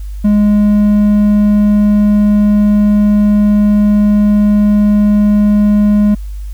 triangle tone, 207.7 Hz, G#3, in tune, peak -4 dBFS, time 0.24-6.15 s, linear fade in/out 10 ms, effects added 50 Hz sine -20 dBFS peak until 6.53 s + white hiss -47 dBFS RMS until 6.53 s

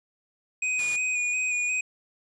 square tone with vibrato, 2479 Hz, D#7, 7 cents flat, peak -25 dBFS, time 0.62-1.81 s, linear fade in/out 5 ms, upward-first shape square, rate 2.8 Hz, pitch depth 19 cents each way
white noise, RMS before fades -38 dBFS, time 0.79-0.96 s, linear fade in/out 0 ms
effects resampled to 22050 Hz

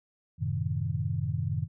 sine chord, F# diminished seventh, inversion none, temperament equal, 92.5 / 110 / 130.81 / 155.56 Hz, F#2 / A2 / C3 / Eb3, 0 / 0 / 0 / 0 cents, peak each -33 dBFS, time 0.38-1.68 s, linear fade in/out 50 ms, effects none

